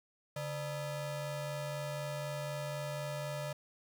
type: ring-modulated tone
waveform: 40% pulse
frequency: 370 Hz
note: F#4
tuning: in tune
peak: -33 dBFS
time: 0.36-3.53 s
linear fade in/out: 5 ms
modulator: 227 Hz
effects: none